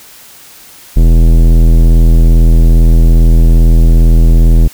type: tone with tanh clipping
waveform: sine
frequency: 41.2 Hz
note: E1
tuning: in tune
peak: -4 dBFS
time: 0.96-4.68 s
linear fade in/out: 10 ms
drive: 17 dB
effects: white hiss -36 dBFS RMS until 4.73 s